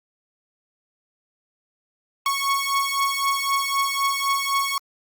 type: beating tone pair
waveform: sawtooth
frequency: 1103 / 1106.9 Hz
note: C#6 / C#6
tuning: -9 / -3 cents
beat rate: 3.9 Hz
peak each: -20 dBFS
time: 2.26-4.78 s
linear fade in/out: 2 ms
effects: Opus 48 kbps